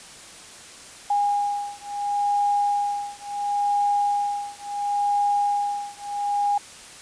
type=beating tone pair; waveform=sine; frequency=816 / 816.72 Hz; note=G#5 / G#5; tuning=-31 / -29 cents; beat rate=0.72 Hz; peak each=-24 dBFS; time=1.1-6.58 s; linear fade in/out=5 ms; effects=white hiss -43 dBFS RMS until 7.01 s + resampled to 22050 Hz